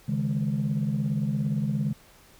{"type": "chord", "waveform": "sine", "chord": "C# suspended second", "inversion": "none", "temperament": "just", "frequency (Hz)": [138.59, 155.92, 207.9], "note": ["C#3", "D#3", "G#3"], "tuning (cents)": [0, 4, 2], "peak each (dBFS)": [-27, -28, -27], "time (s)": [0.08, 1.93], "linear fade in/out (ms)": 10, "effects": ["tanh soft clip ceiling -18 dBFS", "pink hiss -55 dBFS RMS until 2.39 s"]}